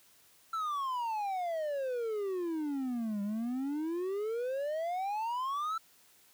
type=exponential two-way sweep; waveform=triangle; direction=down then up; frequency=1347 to 199.1 to 1347 Hz; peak=-30 dBFS; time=0.53-5.78 s; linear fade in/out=5 ms; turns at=3.22 s; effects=white hiss -63 dBFS RMS until 6.33 s + high-pass 60 Hz 12 dB/octave